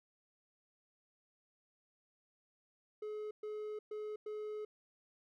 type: tone bursts at uneven times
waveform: triangle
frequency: 425 Hz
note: G#4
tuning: 40 cents sharp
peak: -38 dBFS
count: 4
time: 3.02-3.31 / 3.43-3.79 / 3.91-4.16 / 4.26-4.65 s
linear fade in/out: 5 ms
effects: none